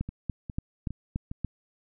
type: two click trains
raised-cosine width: 5 ms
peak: -23 / -17 dBFS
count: 4 / 6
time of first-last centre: 0.09-1.314 / 0.01-1.447 s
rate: 2.45 / 3.48 Hz
effects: none